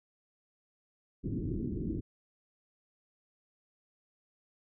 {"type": "low-pass noise", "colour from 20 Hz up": "white", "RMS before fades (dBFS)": -35, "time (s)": [1.23, 2.01], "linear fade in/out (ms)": 20, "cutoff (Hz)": 350, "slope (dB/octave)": 48, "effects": []}